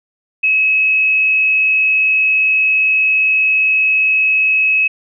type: tone with frequency modulation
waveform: sine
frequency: 2570 Hz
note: E7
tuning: 45 cents flat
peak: -10 dBFS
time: 0.43-4.88 s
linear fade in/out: 10 ms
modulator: 77.5 Hz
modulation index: 0.38
effects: none